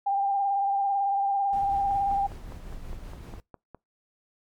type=tone with vibrato; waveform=sine; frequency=795 Hz; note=G5; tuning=24 cents sharp; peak=-22 dBFS; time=0.06-2.27 s; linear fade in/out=10 ms; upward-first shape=sine; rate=18 Hz; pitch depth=29 cents each way
type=noise with tremolo; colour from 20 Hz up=brown; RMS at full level=-38 dBFS; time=1.53-3.4 s; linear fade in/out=0 ms; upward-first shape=sine; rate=5.3 Hz; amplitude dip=30%
type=click train; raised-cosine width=1 ms; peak=-29 dBFS; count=10; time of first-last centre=1.91-3.747 s; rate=4.9 Hz
effects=noise-tail reverb RT60 0.2 s tail -25 dB re dry + MP3 96 kbps